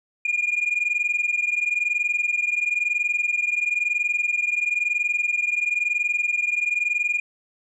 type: tone pair together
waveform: sine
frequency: 2417 / 2438 Hz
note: D7 / D#7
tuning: +49 / -36 cents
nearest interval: unison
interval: 15 cents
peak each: -22 dBFS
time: 0.25-7.2 s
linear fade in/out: 5 ms
effects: tanh soft clip ceiling -16 dBFS